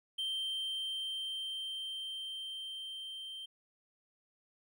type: tone with level ramp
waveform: triangle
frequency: 3136 Hz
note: G7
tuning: in tune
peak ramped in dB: -32 to -41 dBFS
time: 0.18-3.46 s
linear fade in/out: 10 ms
effects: none

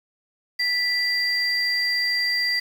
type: tone pair together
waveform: sine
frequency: 1975.5 / 4729 Hz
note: B6 / D8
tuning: 0 / +11 cents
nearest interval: octave + minor third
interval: 1511 cents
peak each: -22 / -22 dBFS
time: 0.59-2.6 s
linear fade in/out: 10 ms
effects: tanh soft clip ceiling -14 dBFS + 7-bit

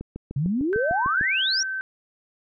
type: click train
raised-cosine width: 3 ms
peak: -20 dBFS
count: 9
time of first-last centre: 0.01-1.211 s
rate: 6.66 Hz
type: exponential sweep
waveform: sine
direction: up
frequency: 130 to 5920 Hz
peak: -21 dBFS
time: 0.36-1.63 s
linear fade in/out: 5 ms
type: tone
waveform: sine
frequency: 1544 Hz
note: G6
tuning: 27 cents flat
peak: -26 dBFS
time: 0.73-1.81 s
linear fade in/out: 0 ms
effects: none

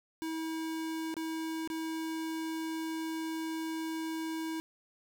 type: tone with dropouts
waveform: square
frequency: 321.7 Hz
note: E4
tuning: 42 cents flat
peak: -35 dBFS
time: 0.22-4.6 s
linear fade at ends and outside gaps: 0 ms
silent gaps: 1.141-1.167 / 1.675-1.701 s
effects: none

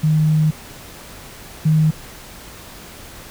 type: tone pair in turn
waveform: sine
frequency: 155 / 156.08 Hz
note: D#3 / D#3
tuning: -6 / +6 cents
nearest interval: unison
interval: 12 cents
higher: second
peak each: -12 / -11 dBFS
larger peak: second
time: 0.03-0.51 / 1.65-1.91 s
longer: first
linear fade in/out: 10 ms
effects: pink hiss -38 dBFS RMS until 3.3 s

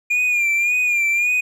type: tone with vibrato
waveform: triangle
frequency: 2413 Hz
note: D7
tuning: 46 cents sharp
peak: -14 dBFS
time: 0.1-1.41 s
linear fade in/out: 10 ms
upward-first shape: sine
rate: 1.8 Hz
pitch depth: 56 cents each way
effects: none

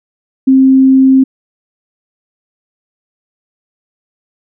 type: tone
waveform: sine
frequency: 264.8 Hz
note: C4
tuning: 21 cents sharp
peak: -3 dBFS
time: 0.47-1.24 s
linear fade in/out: 10 ms
effects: none

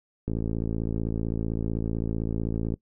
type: click train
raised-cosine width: 3 ms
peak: -16 dBFS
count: 138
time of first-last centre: 0.28-2.74 s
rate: 55.7 Hz
effects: noise-tail reverb RT60 0.1 s tail -21 dB re dry

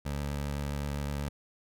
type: tone with vibrato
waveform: 20% pulse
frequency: 71.6 Hz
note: D2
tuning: 43 cents flat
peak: -27 dBFS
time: 0.05-1.29 s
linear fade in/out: 10 ms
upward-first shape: sine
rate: 7.8 Hz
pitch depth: 18 cents each way
effects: none

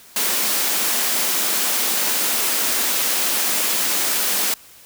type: high-pass noise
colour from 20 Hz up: white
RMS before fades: -20 dBFS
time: 0.16-4.54 s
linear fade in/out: 2 ms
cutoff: 180 Hz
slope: 48 dB/octave
effects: white hiss -46 dBFS RMS until 4.85 s

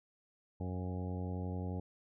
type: harmonic tone with a mistuned harmonic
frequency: 91.2 Hz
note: F#2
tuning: 24 cents flat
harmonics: 1 / 2 / 3 / 4 / 5 / 6 / 7 / 8 / 9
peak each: -38 / -42 / -46 / -51 / -49 / -53 / -56 / -56 / -53 dBFS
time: 0.6-1.8 s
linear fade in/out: 5 ms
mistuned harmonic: 7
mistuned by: +22 cents
effects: none

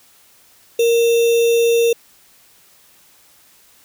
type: tone with sample-and-hold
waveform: sine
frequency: 466.2 Hz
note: A#4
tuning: in tune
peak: -11 dBFS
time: 0.79-1.93 s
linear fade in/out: 5 ms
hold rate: 3150 Hz
effects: white hiss -51 dBFS RMS until 3.84 s

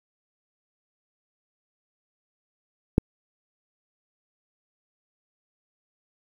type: click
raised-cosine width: 3 ms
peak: -3 dBFS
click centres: 2.981 s
effects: 7-bit

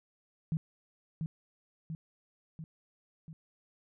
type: tone with echo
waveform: sine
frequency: 160 Hz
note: D#3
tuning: 49 cents sharp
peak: -28 dBFS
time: 0.52-0.57 s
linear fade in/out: 0 ms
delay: 690 ms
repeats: 4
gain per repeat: -4 dB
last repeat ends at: 3.33 s
effects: none

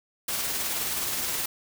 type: noise with tremolo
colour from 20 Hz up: white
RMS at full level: -28 dBFS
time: 0.28-1.46 s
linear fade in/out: 5 ms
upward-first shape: triangle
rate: 19 Hz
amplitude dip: 30%
effects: none

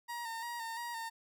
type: tone with vibrato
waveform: 30% pulse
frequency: 930 Hz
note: A#5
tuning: 4 cents flat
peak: -36 dBFS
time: 0.08-1.1 s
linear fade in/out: 20 ms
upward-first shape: square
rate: 2.9 Hz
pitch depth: 36 cents each way
effects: none

